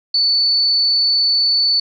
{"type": "tone", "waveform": "sine", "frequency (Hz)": 4482, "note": "C#8", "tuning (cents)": 18, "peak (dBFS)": -12, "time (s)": [0.14, 1.8], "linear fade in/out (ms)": 5, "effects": []}